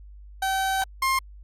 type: tone pair in turn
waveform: 30% pulse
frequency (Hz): 769 / 1062.2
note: G5 / C6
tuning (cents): -33 / +26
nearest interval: tritone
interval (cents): 559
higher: second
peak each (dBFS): -20 / -18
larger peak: second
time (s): 0.42-0.84 / 1.02-1.19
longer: first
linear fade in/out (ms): 5
effects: added 50 Hz sine -42 dBFS peak until 1.43 s + AAC 48 kbps